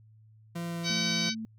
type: tone with vibrato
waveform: 40% pulse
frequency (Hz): 170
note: F3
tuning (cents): -46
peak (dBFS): -32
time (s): 0.55-1.3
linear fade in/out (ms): 10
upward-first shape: triangle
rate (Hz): 2.9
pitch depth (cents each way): 8
type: harmonic tone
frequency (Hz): 761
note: F#5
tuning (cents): +48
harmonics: 2 / 3 / 4 / 5 / 6 / 7 / 8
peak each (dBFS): -39 / -35 / -38 / -34 / -33 / -39 / -37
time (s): 0.83-1.35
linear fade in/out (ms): 50
type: tone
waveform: sine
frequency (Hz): 221.7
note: A3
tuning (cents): +13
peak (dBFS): -34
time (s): 0.9-1.45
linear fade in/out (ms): 0
effects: added 109 Hz sine -54 dBFS peak until 1.58 s